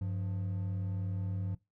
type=tone pair together; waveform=triangle; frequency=98 / 177.05 Hz; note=G2 / F3; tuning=0 / +24 cents; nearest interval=minor seventh; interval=1024 cents; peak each=-31 / -39 dBFS; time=0.01-1.55 s; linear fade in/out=5 ms; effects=noise-tail reverb RT60 0.2 s tail -19 dB re dry